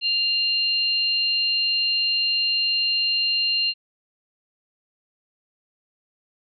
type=tone pair together; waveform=sine; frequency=2794 / 4179 Hz; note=F7 / C8; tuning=0 / -3 cents; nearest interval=perfect fifth; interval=697 cents; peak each=-22 dBFS; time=0.01-3.74 s; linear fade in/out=50 ms; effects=none